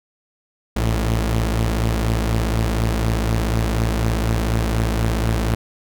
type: tone pair together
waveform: sawtooth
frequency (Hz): 57.04 / 110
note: A#1 / A2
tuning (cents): -37 / 0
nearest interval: major seventh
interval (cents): 1137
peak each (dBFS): -15 / -18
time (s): 0.76-5.55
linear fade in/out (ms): 5
effects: none